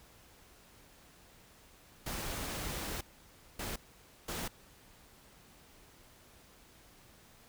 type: noise bursts at uneven times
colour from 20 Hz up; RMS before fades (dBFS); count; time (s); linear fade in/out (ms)
pink; -39; 3; 2.06-3.01 / 3.59-3.76 / 4.28-4.48; 5
effects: pink hiss -60 dBFS RMS until 7.48 s